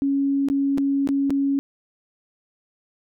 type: tone with dropouts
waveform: sine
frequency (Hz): 277.2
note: C#4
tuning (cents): 0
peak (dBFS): -18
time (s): 0.02-1.59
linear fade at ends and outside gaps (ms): 0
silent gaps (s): 0.486-0.5 / 0.776-0.782 / 1.074-1.089 / 1.297-1.305
effects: none

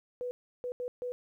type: tone bursts at uneven times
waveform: sine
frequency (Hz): 493.9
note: B4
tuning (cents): 0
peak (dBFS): -33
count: 4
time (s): 0.21-0.31 / 0.64-0.72 / 0.8-0.88 / 1.02-1.12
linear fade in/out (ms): 0
effects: 12-bit

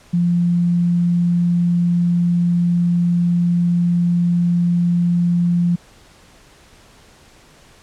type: tone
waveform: sine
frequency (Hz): 173.7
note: F3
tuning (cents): -9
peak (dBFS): -13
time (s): 0.13-5.76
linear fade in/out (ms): 10
effects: pink hiss -48 dBFS RMS until 7.82 s + low-pass 9000 Hz 12 dB/octave

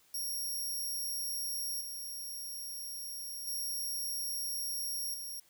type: tone with tremolo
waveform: 5% pulse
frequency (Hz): 5588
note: F8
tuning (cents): 0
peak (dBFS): -29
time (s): 0.14-5.4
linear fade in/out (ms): 5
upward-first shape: square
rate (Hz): 0.3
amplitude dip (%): 45
effects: white hiss -66 dBFS RMS until 5.49 s

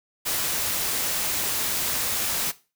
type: noise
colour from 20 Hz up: white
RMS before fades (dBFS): -26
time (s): 0.25-2.52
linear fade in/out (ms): 20
effects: noise-tail reverb RT60 0.3 s tail -17 dB re dry

